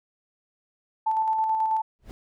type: tone with tremolo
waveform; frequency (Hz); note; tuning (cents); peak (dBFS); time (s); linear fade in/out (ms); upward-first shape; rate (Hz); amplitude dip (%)
sine; 880; A5; 0; -20; 1.06-1.82; 10; square; 9.2; 30
type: noise with exponential growth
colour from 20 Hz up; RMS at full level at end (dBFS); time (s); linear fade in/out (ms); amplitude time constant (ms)
brown; -34; 1.99-2.11; 0; 26
effects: none